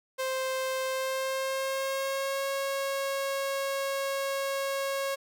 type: tone with pitch glide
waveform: sawtooth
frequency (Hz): 523.3 to 548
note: C5 to C#5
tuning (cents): 0 to -20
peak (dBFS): -25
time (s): 0.18-5.16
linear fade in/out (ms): 20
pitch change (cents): +80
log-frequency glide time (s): 0.85-2.47
effects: none